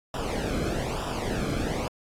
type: noise with flanger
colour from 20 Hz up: brown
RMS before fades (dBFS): -29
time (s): 0.14-1.88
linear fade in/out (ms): 2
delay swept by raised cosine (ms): 0.46 to 1.1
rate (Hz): 1.1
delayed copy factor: -0.8
effects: low-pass 11000 Hz 12 dB/octave + AAC 64 kbps